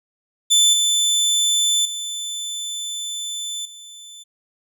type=tone with level steps; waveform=25% pulse; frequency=3520 Hz; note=A7; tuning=in tune; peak=-8 / -12 / -22 / -34 dBFS; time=0.5-4.24 s; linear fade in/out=20 ms; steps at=0.73 / 1.85 / 3.65 s; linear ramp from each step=5 ms; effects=none